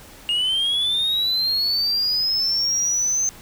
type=linear sweep; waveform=sine; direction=up; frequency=2832 to 6270 Hz; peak=-16 dBFS; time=0.29-3.29 s; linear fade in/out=0 ms; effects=tanh soft clip ceiling -17 dBFS + pink hiss -44 dBFS RMS until 3.41 s